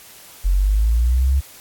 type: linear sweep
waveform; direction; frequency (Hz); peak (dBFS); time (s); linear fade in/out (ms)
sine; up; 43.65 to 69.5; -13; 0.44-1.41; 20
effects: white hiss -43 dBFS RMS until 1.6 s + AAC 64 kbps